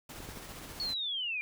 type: noise with tremolo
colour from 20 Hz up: pink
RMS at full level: -45 dBFS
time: 0.09-0.94 s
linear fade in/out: 5 ms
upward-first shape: square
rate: 15 Hz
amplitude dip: 25%
type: clicks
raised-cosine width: 2 ms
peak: -32 dBFS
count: 3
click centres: 0.204 / 0.289 / 0.373 s
type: linear sweep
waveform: sine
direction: down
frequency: 4431 to 2349 Hz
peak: -32 dBFS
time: 0.8-1.41 s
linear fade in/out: 0 ms
effects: none